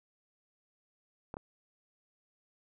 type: clicks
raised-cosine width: 1 ms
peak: -26 dBFS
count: 2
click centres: 1.341 / 1.369 s
effects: none